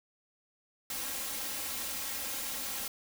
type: noise with comb filter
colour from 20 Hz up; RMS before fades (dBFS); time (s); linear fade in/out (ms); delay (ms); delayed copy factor
white; -37; 0.9-2.88; 2; 3.7; +0.95
effects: none